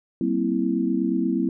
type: chord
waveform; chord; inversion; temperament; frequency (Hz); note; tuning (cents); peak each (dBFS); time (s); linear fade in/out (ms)
sine; C dominant seventh; second; equal with one note detuned; 191.19 / 233.1 / 261.6 / 329.6; G3 / Bb3 / C4 / E4; -43 / 0 / 0 / 0; -27 / -26 / -25 / -25; 0.21-1.49; 2
effects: none